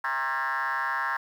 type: tone with frequency modulation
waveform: sine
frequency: 1349 Hz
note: E6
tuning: 40 cents sharp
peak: -24 dBFS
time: 0.04-1.17 s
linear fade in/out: 5 ms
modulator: 138 Hz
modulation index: 3.4
effects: tanh soft clip ceiling -23 dBFS + 9-bit